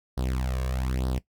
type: tone with flanger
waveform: sawtooth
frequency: 64 Hz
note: C2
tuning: 38 cents flat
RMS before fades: -28 dBFS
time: 0.17-1.19 s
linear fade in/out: 10 ms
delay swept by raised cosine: 0.21 to 1.81 ms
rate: 1.1 Hz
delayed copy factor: +0.8
effects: noise-tail reverb RT60 0.1 s tail -17 dB re dry